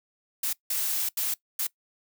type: noise bursts at uneven times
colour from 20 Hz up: blue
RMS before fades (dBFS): -28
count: 4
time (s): 0.43-0.53 / 0.7-1.09 / 1.17-1.34 / 1.59-1.67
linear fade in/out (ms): 5
effects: noise-tail reverb RT60 0.1 s tail -21 dB re dry